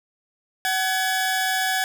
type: tone pair together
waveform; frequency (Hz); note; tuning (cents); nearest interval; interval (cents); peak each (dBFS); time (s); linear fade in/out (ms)
sawtooth; 754.1 / 1693; F#5 / G#6; +33 / +33; octave + major second; 1400; -20; 0.65-1.84; 0
effects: none